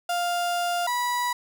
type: tone pair in turn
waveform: 35% pulse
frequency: 700 / 977 Hz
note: F5 / B5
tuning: +4 / -19 cents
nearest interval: tritone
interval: 577 cents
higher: second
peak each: -22 dBFS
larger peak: neither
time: 0.09-0.87 / 0.87-1.33 s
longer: first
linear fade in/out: 5 ms
effects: none